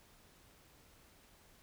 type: silence
effects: pink hiss -64 dBFS RMS until 1.62 s